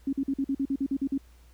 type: tone bursts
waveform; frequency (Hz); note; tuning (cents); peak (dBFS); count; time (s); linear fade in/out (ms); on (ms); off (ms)
sine; 273.3; C#4; -24; -24; 11; 0.07-1.179; 5; 59; 46
effects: added 60 Hz sine -52 dBFS peak until 1.53 s + pink hiss -63 dBFS RMS until 1.53 s